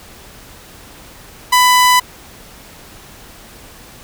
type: tone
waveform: sawtooth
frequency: 997 Hz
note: B5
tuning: 16 cents sharp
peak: -4 dBFS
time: 1.52-2 s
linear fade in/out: 10 ms
effects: pink hiss -39 dBFS RMS until 4.03 s